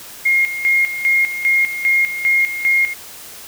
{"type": "tone with tremolo", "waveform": "sine", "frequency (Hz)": 2139, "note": "C7", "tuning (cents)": 38, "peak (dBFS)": -11, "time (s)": [0.25, 2.94], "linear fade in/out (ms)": 10, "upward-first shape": "square", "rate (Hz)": 2.5, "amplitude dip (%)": 70, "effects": ["white hiss -36 dBFS RMS until 3.47 s"]}